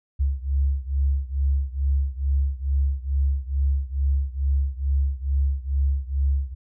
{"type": "beating tone pair", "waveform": "sine", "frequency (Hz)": [68, 70.3], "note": ["C#2", "C#2"], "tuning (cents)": [-33, 25], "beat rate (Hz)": 2.3, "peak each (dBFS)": [-22, -24], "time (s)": [0.19, 6.55], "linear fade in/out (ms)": 20, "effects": []}